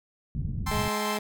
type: low-pass noise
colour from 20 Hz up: white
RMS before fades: -31 dBFS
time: 0.35-0.88 s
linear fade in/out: 0 ms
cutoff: 170 Hz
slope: 24 dB/octave
type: chord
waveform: sawtooth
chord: A minor seventh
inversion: third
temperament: equal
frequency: 784 / 880 / 1046.5 / 1318.5 Hz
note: G5 / A5 / C6 / E6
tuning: 0 / 0 / 0 / 0 cents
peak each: -34 / -34 / -28 / -34 dBFS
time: 0.66-1.18 s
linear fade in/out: 10 ms
type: tone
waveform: 15% pulse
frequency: 210.6 Hz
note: G#3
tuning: 24 cents sharp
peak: -23 dBFS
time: 0.71-1.19 s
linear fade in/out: 5 ms
effects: none